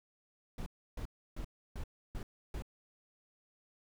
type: noise bursts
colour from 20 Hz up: brown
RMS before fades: -40 dBFS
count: 6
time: 0.58-2.622 s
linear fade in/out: 2 ms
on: 82 ms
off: 310 ms
effects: none